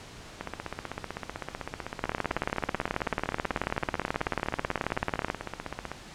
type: two click trains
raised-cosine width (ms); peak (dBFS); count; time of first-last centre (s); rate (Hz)
0.5; -11 / -18; 61 / 88; 2.04-5.301 / 0.41-5.916; 18.4 / 15.8
effects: pink hiss -46 dBFS RMS until 6.14 s + low-pass 7000 Hz 12 dB/octave